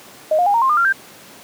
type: tone with pitch steps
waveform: sine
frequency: 622.3 / 710.7 / 811.7 / 927 / 1058.7 / 1209.2 / 1381 / 1577.2 Hz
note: D#5 / F5 / G#5 / A#5 / C6 / D#6 / F6 / G6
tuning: 0 / +30 / -40 / -10 / +20 / -50 / -20 / +10 cents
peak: -12 dBFS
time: 0.31-0.926 s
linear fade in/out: 5 ms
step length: 77 ms
effects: pink hiss -41 dBFS RMS until 1.43 s + high-pass 200 Hz 12 dB/octave